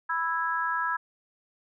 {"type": "harmonic tone", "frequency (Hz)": 330, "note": "E4", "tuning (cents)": 2, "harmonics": [3, 4, 5], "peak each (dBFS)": [-30, -30, -30], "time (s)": [0.09, 0.97], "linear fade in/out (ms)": 10, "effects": []}